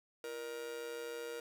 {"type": "tone with amplitude modulation", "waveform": "45% pulse", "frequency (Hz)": 471.5, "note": "A#4", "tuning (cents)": 20, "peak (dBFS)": -38, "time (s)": [0.24, 1.4], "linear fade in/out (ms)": 2, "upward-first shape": "sine", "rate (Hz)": 133, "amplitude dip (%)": 70, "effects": []}